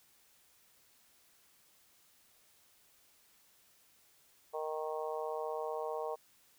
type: harmonic tone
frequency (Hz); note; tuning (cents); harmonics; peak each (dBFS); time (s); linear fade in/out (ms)
155.56; D#3; 0; 3 / 4 / 5 / 6 / 7; -39 / -41 / -43 / -45 / -46; 4.53-6.16; 20
effects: white hiss -67 dBFS RMS until 6.58 s